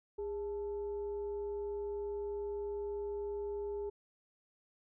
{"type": "tone with frequency modulation", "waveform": "sine", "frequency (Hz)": 408.4, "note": "G#4", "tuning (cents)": -29, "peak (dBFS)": -36, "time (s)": [0.18, 3.9], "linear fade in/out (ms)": 10, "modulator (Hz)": 466, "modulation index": 0.33, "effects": []}